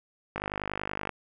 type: click train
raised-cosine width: 0.5 ms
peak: -16 dBFS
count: 38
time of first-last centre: 0.36-1.093 s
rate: 50.5 Hz
effects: none